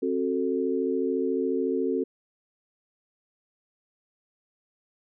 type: chord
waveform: sine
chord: F# diminished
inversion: second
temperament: just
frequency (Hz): 266.4 / 370 / 444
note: C4 / F#4 / A4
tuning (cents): +31 / 0 / +16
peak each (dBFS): -28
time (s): 0.02-2.04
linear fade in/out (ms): 10
effects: none